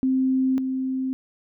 sine tone pair in turn, 261.6 / 261.6 Hz, C4 / C4, 0 / 0 cents, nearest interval unison, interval 0 cents, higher neither, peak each -18 / -23 dBFS, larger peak first, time 0.03-0.58 / 0.58-1.13 s, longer neither, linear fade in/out 0 ms, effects none

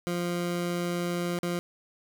20% pulse tone with dropouts, 174.61 Hz, F3, in tune, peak -23 dBFS, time 0.07-1.59 s, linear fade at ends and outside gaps 0 ms, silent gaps 1.388-1.431 s, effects 10-bit

